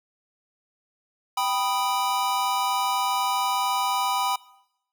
square chord, G augmented, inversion none, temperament equal, 784 / 987.8 / 1244.5 Hz, G5 / B5 / D#6, 0 / 0 / 0 cents, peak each -28 / -26 / -31 dBFS, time 1.37-4.36 s, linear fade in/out 5 ms, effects noise-tail reverb RT60 0.8 s tail -20 dB re dry

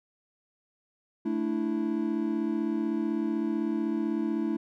triangle chord, A suspended fourth, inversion none, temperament equal, 220 / 293.7 / 329.6 Hz, A3 / D4 / E4, 0 / 0 / 0 cents, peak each -29 / -30 / -28 dBFS, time 1.25-4.57 s, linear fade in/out 10 ms, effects none

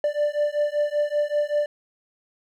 triangle beating tone pair, 587.3 / 592.5 Hz, D5 / D5, 0 / +15 cents, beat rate 5.2 Hz, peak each -22 dBFS, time 0.04-1.66 s, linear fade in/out 2 ms, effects none

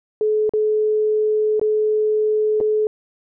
sine tone with dropouts, 428.6 Hz, A4, 45 cents flat, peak -15 dBFS, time 0.21-2.87 s, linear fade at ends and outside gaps 1 ms, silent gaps 0.494-0.536 / 1.596-1.614 / 2.603-2.61 s, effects none

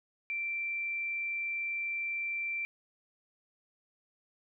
sine tone, 2349 Hz, D7, in tune, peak -32 dBFS, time 0.3-2.65 s, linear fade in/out 0 ms, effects none

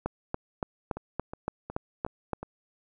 two click trains, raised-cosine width 1 ms, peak -23 / -15 dBFS, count 5 / 9, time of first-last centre 0.97-2.43 / 0.06-2.333 s, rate 2.74 / 3.52 Hz, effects none

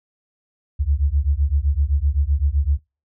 sine beating tone pair, 67.7 / 75.5 Hz, C#2 / D2, -40 / +48 cents, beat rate 7.8 Hz, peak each -19 dBFS, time 0.79-2.79 s, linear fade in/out 20 ms, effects noise-tail reverb RT60 0.3 s tail -26 dB re dry

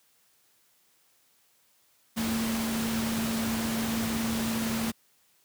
sine tone in noise, 225.7 Hz, A3, 44 cents sharp, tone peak -28 dBFS, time 2.16-4.92 s, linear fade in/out 20 ms, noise pink, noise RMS -33 dBFS, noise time 2.16-4.92 s, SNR +2 dB, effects white hiss -66 dBFS RMS until 5.44 s + high-pass 80 Hz 12 dB/octave

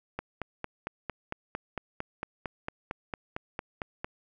click train, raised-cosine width 0.5 ms, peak -18 dBFS, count 18, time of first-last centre 0.19-4.045 s, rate 4.41 Hz, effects none

